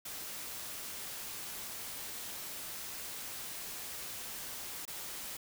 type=noise with dropouts; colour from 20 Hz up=white; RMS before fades=-43 dBFS; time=0.05-5.37 s; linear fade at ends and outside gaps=5 ms; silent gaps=4.854-4.877 s; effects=none